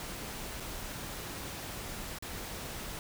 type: noise with dropouts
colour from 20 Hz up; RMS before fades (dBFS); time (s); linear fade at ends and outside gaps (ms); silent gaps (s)
pink; -41; 0-2.99; 1; 0.6-0.604 / 2.186-2.224
effects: none